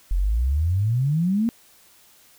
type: exponential sweep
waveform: sine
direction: up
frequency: 41.61 to 238.5 Hz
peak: -18 dBFS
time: 0.11-1.49 s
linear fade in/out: 0 ms
effects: white hiss -54 dBFS RMS until 2.38 s